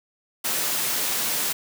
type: high-pass noise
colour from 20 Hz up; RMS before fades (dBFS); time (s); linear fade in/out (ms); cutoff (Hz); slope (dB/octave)
white; -25; 0.44-1.53; 10; 150; 12
effects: none